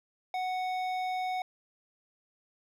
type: tone with hard clipping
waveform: sine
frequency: 740 Hz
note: F#5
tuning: in tune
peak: -32 dBFS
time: 0.34-1.42 s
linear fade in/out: 2 ms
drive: 11 dB
effects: none